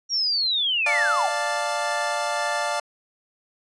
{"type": "linear sweep", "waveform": "sine", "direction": "down", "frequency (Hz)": [5700, 534], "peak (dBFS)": -20, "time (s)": [0.09, 1.31], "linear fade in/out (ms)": 50}
{"type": "chord", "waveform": "25% pulse", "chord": "D minor", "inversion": "none", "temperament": "equal", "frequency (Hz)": [587.3, 698.5, 880], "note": ["D5", "F5", "A5"], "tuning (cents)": [0, 0, 0], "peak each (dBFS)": -24, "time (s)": [0.86, 2.8], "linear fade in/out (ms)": 5}
{"effects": ["resampled to 22050 Hz"]}